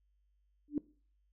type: tone with exponential growth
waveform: sine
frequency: 293.7 Hz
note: D4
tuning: in tune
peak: -25 dBFS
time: 0.68-0.78 s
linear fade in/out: 2 ms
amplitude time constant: 21 ms
effects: noise-tail reverb RT60 0.4 s tail -20 dB re dry + added 50 Hz sine -70 dBFS peak until 1.32 s